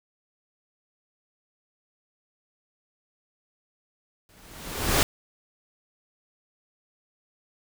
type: noise with exponential growth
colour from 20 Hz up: pink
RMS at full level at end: -18 dBFS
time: 4.29-5.03 s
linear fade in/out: 1 ms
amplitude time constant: 160 ms
effects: none